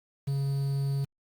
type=tone with quantisation; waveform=triangle; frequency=138.59 Hz; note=C#3; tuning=in tune; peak=-24 dBFS; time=0.27-1.05 s; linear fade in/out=10 ms; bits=8; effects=Opus 48 kbps